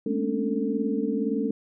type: tone cluster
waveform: sine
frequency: 208.8 / 226.1 / 268.3 / 289.7 / 446.9 Hz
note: G#3 / A3 / C4 / D4 / A4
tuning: +10 / +47 / +44 / -24 / +27 cents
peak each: -30 dBFS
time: 0.06-1.51 s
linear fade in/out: 5 ms
effects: none